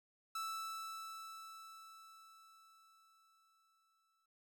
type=tone with exponential decay; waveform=45% pulse; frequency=1318.5 Hz; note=E6; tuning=in tune; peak=-39 dBFS; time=0.35-4.26 s; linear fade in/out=5 ms; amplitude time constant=850 ms; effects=none